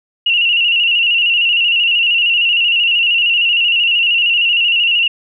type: tone with vibrato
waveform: sine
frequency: 2800 Hz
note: F7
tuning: 4 cents sharp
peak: -10 dBFS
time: 0.26-5.08 s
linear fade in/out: 5 ms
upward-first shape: square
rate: 13 Hz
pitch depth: 48 cents each way
effects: none